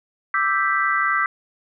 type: chord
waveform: sine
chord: E minor seventh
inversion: third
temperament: equal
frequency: 1174.7 / 1318.5 / 1568 / 1975.5 Hz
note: D6 / E6 / G6 / B6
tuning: 0 / 0 / 0 / 0 cents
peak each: -23 dBFS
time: 0.34-1.26 s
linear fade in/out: 2 ms
effects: none